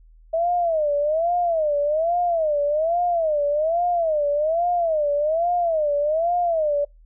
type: tone with vibrato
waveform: sine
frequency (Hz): 639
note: D#5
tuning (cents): +46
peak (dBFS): -18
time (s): 0.33-6.85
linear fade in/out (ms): 10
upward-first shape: sine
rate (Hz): 1.2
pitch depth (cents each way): 180
effects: noise-tail reverb RT60 0.2 s tail -26 dB re dry + added 40 Hz sine -47 dBFS peak until 7.05 s